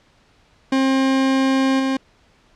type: tone with level steps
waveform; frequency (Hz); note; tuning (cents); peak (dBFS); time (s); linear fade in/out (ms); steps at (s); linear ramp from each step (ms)
40% pulse; 266.5; C4; +32; -14 / -17; 0.72-1.97; 5; 1.79; 10
effects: pink hiss -56 dBFS RMS until 2.55 s + low-pass 5000 Hz 12 dB/octave